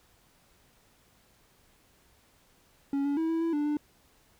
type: tone with pitch steps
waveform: triangle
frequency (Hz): 278.7 / 284.4 / 323.9 / 327.5 / 331.7 / 294.1 / 296.8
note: C#4 / C#4 / E4 / E4 / E4 / D4 / D4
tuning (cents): +9 / +45 / -30 / -11 / +11 / +3 / +18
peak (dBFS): -24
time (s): 2.93-3.77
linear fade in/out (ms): 2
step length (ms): 120
effects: pink hiss -64 dBFS RMS until 4.39 s